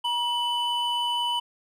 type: tone pair together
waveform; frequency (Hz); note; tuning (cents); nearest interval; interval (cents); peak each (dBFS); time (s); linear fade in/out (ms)
triangle; 954 / 2998; A#5 / F#7; +40 / +22; octave + minor sixth; 1982; -25; 0.04-1.4; 10
effects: none